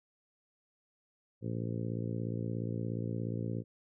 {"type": "harmonic tone", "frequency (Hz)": 57, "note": "A#1", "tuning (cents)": -38, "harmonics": [2, 3, 4, 5, 6, 7, 8, 9], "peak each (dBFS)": [-36, -40, -42, -44, -46, -47, -48, -49], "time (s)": [1.41, 3.64], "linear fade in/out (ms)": 50, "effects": []}